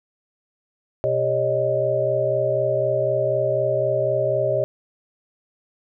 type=tone cluster; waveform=sine; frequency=125.6 / 397.9 / 555 / 619 Hz; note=B2 / G4 / C#5 / D#5; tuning=+30 / +26 / +2 / -9 cents; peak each=-28 / -26 / -23 / -21 dBFS; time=1.04-4.64 s; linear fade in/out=0 ms; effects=none